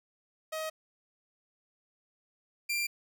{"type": "tone pair in turn", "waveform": "sawtooth", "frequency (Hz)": [631, 2375], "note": ["D#5", "D7"], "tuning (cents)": [24, 19], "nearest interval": "octave + major seventh", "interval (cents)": 2295, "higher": "second", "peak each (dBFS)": [-30, -26], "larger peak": "second", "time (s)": [[0.52, 0.7], [2.69, 2.87]], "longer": "neither", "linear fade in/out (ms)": 10, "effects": []}